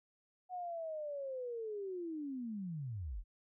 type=linear sweep; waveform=sine; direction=down; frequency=740 to 32.7 Hz; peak=-39 dBFS; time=0.49-3.24 s; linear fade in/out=50 ms; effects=none